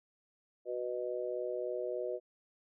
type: harmonic tone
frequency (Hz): 123.47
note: B2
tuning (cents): 0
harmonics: 3 / 4 / 5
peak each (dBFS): -39 / -38 / -39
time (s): 0.65-2.2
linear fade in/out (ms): 50
effects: none